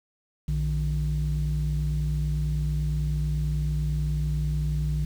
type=tone pair together; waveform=sine; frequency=60.1 / 151.16 Hz; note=B1 / D#3; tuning=-46 / -50 cents; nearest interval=octave + major third; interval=1596 cents; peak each=-25 dBFS; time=0.48-5.05 s; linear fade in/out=5 ms; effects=tanh soft clip ceiling -18 dBFS + 8-bit